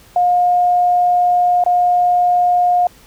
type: tone with dropouts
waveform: sine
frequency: 713 Hz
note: F5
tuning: 36 cents sharp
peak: -10 dBFS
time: 0.16-2.87 s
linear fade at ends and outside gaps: 2 ms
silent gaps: 1.639-1.662 s
effects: pink hiss -46 dBFS RMS until 3.06 s